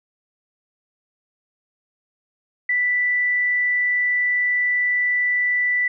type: tone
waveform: sine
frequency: 1975.5 Hz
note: B6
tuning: in tune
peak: -17 dBFS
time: 2.69-5.88 s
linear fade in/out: 5 ms
effects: none